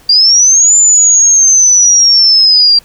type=linear two-way sweep; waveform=sine; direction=up then down; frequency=4710 to 7140 to 4710 Hz; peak=-3 dBFS; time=0.09-2.79 s; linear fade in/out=5 ms; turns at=0.76 s; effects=pink hiss -43 dBFS RMS until 2.84 s